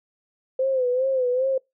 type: tone with vibrato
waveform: sine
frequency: 514 Hz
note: C5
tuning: 31 cents flat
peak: -19 dBFS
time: 0.59-1.58 s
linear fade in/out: 5 ms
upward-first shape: sine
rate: 2.5 Hz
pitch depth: 76 cents each way
effects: noise-tail reverb RT60 0.2 s tail -25 dB re dry